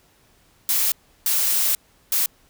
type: noise bursts at uneven times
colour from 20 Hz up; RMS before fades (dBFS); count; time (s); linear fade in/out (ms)
blue; -20; 3; 0.69-0.92 / 1.26-1.75 / 2.12-2.26; 2
effects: pink hiss -58 dBFS RMS until 2.49 s